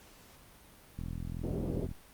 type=click train; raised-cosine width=5 ms; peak=-27 dBFS; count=40; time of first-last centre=0.99-1.914 s; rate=42.2 Hz
type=low-pass noise; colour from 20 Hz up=white; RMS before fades=-37 dBFS; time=1.43-1.87 s; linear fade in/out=10 ms; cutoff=470 Hz; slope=24 dB/octave
effects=pink hiss -57 dBFS RMS until 2.13 s + Opus 48 kbps